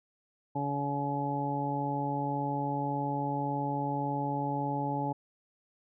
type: harmonic tone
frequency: 141.8 Hz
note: C#3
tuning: 40 cents sharp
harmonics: 1 / 2 / 3 / 4 / 5 / 6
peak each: -35 / -35 / -42 / -40 / -43 / -33 dBFS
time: 0.55-5.13 s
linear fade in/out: 10 ms
effects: none